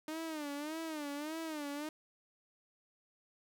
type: tone with vibrato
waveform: sawtooth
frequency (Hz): 304.9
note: D#4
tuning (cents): -35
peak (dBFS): -35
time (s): 0.08-1.89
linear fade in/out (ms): 2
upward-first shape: sine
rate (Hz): 1.7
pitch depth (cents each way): 120
effects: none